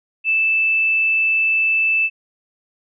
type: tone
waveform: sine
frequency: 2637 Hz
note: E7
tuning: in tune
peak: -14 dBFS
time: 0.24-2.1 s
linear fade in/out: 50 ms
effects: none